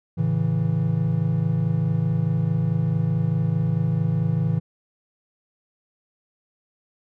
triangle chord, A major, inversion none, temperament equal with one note detuned, 110 / 138.59 / 163.3 Hz, A2 / C#3 / E3, 0 / 0 / -16 cents, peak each -23 / -23 / -20 dBFS, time 0.17-4.6 s, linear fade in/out 20 ms, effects none

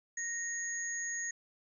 sine tone pair together, 1864.7 / 6659 Hz, A#6 / G#8, 0 / +4 cents, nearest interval octave + minor seventh, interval 2204 cents, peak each -38 / -37 dBFS, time 0.17-1.31 s, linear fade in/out 5 ms, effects none

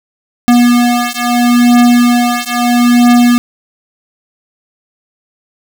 square beating tone pair, 241.3 / 242.06 Hz, B3 / B3, -40 / -35 cents, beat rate 0.76 Hz, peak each -10 dBFS, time 0.48-3.38 s, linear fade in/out 0 ms, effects none

